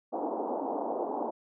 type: band-pass noise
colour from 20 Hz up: white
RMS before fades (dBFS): -33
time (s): 0.12-1.31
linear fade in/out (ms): 20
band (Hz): 240 to 900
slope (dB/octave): 48
effects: none

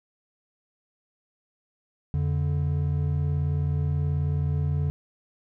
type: tone pair together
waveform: triangle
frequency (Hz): 86.04 / 144.7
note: F2 / D3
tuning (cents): -25 / -25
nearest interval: major sixth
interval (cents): 900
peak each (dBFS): -24 / -23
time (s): 2.14-4.9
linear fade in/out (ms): 0
effects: none

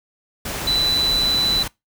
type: tone in noise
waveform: sine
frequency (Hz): 3984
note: B7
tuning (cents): +14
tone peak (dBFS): -17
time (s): 0.67-1.63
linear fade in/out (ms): 5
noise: pink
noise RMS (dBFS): -27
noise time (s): 0.45-1.68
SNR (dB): +7
effects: noise-tail reverb RT60 0.2 s tail -23 dB re dry

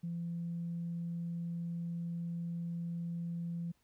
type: tone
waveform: sine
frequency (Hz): 170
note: F3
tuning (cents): -46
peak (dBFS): -35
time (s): 0.03-3.72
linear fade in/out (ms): 10
effects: tanh soft clip ceiling -31 dBFS + pink hiss -75 dBFS RMS until 3.83 s

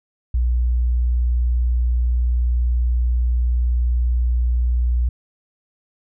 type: tone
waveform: sine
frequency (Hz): 60.4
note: B1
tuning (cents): -38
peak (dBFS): -15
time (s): 0.34-5.09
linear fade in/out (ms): 5
effects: none

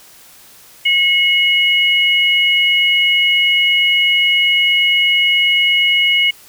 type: tone pair together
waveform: sine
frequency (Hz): 2178 / 2907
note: C#7 / F#7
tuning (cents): -31 / -31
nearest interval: perfect fourth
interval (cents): 500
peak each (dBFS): -13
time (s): 0.85-6.31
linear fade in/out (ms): 10
effects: white hiss -43 dBFS RMS until 6.48 s

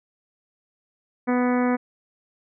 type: harmonic tone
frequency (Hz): 247.7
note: B3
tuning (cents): +5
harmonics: 1 / 2 / 3 / 4 / 5 / 6 / 7 / 8 / 9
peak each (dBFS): -20 / -26 / -30 / -32 / -34 / -36 / -37 / -38 / -39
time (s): 1.27-1.77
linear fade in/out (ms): 20
effects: none

